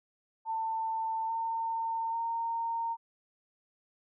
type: tone with pitch steps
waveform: sine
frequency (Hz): 894 / 908 / 920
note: A5 / A#5 / A#5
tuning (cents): +27 / -46 / -23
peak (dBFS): -30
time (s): 0.45-2.97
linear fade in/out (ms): 50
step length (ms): 840
effects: none